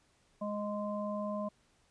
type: harmonic tone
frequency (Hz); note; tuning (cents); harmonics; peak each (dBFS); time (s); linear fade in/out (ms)
207.5; G#3; -1; 1 / 3 / 5; -37 / -37 / -42; 0.41-1.49; 10
effects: pink hiss -70 dBFS RMS until 1.9 s + resampled to 22050 Hz